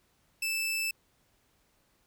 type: tone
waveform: sawtooth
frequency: 2637 Hz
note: E7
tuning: in tune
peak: -26 dBFS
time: 0.42-0.91 s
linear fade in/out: 5 ms
effects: pink hiss -70 dBFS RMS until 2.06 s